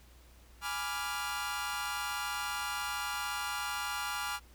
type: chord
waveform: sawtooth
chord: G# diminished seventh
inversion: none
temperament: equal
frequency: 830.6 / 987.8 / 1174.7 / 1396.9 Hz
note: G#5 / B5 / D6 / F6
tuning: 0 / 0 / 0 / 0 cents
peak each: -37 / -38 / -37 / -34 dBFS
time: 0.61-4.4 s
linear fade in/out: 50 ms
effects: added 60 Hz sine -56 dBFS peak until 4.54 s + pink hiss -62 dBFS RMS until 4.54 s